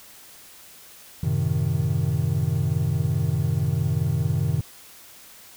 triangle chord, F# diminished seventh, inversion none, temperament equal, 92.5 / 110 / 130.81 / 155.56 Hz, F#2 / A2 / C3 / Eb3, 0 / 0 / 0 / 0 cents, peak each -25 / -26 / -23 / -23 dBFS, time 1.23-4.61 s, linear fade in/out 5 ms, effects white hiss -47 dBFS RMS until 5.56 s

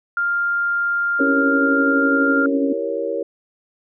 sine tone, 1399 Hz, F6, 3 cents sharp, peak -17 dBFS, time 0.17-2.46 s, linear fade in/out 2 ms
sine chord, E diminished seventh, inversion none, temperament equal, 329.6 / 392 / 466.2 / 554.4 Hz, E4 / G4 / Bb4 / Db5, 0 / 0 / 0 / 0 cents, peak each -29 / -28 / -24 / -25 dBFS, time 1.19-3.23 s, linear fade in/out 5 ms
sine tone with tremolo, 277.2 Hz, C#4, in tune, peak -15 dBFS, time 1.2-2.73 s, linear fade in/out 10 ms, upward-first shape triangle, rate 12 Hz, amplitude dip 50%
effects none

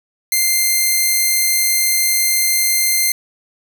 5% pulse tone, 2094 Hz, C7, 1 cent sharp, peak -3 dBFS, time 0.32-3.12 s, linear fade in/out 2 ms, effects 7-bit

